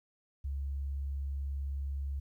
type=tone; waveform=sine; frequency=69.3 Hz; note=C#2; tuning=in tune; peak=-33 dBFS; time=0.44-2.2 s; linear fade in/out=10 ms; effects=12-bit